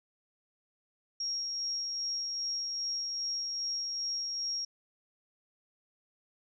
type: tone with tremolo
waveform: sine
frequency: 5588 Hz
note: F8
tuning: in tune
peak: -31 dBFS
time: 1.2-4.65 s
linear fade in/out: 5 ms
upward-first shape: sine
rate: 2.5 Hz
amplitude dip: 25%
effects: none